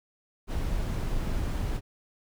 brown noise, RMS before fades -29 dBFS, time 0.47-1.81 s, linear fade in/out 50 ms, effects none

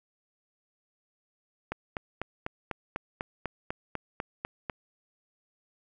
click train, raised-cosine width 0.5 ms, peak -17 dBFS, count 13, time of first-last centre 1.72-4.698 s, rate 4.03 Hz, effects none

